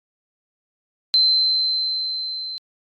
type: tone with level ramp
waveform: sine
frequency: 4089 Hz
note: C8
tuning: 41 cents flat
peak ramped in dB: -12 to -28 dBFS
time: 1.14-2.58 s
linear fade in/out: 0 ms
effects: AAC 64 kbps